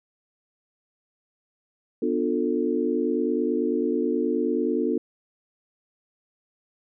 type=chord; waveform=sine; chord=B half-diminished seventh; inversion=none; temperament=just; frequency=246.9 / 296.3 / 355.6 / 444.5 Hz; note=B3 / D4 / F4 / A4; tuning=0 / +15 / +31 / +18 cents; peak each=-27 dBFS; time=2.02-4.98 s; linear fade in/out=5 ms; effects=none